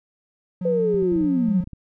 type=tone with vibrato; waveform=triangle; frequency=179.4 Hz; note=F3; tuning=47 cents sharp; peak=-23 dBFS; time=0.61-1.64 s; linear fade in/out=5 ms; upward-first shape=triangle; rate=14 Hz; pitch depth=31 cents each way
type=linear sweep; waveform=sine; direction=down; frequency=510 to 174.61 Hz; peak=-18 dBFS; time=0.65-1.61 s; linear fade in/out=5 ms
type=clicks; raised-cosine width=5 ms; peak=-25 dBFS; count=11; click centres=0.944 / 1.026 / 1.122 / 1.161 / 1.211 / 1.244 / 1.488 / 1.605 / 1.64 / 1.674 / 1.733 s
effects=none